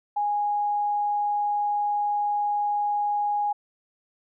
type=tone; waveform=sine; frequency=826 Hz; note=G#5; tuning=10 cents flat; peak=-22 dBFS; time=0.16-3.53 s; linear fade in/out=10 ms; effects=none